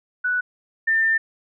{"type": "tone pair in turn", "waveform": "sine", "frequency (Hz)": [1480, 1795.8], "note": ["F#6", "A6"], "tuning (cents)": [0, 35], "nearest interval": "minor third", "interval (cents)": 335, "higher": "second", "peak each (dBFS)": [-19, -16], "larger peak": "second", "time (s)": [[0.24, 0.41], [0.87, 1.18]], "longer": "second", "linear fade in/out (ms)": 10, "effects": []}